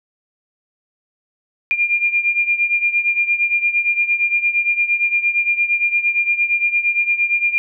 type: beating tone pair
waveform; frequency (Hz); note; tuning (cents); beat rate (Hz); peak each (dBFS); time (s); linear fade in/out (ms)
sine; 2401 / 2409.7; D7 / D7; +38 / +44; 8.7; -16 / -20; 1.71-7.58; 0
effects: none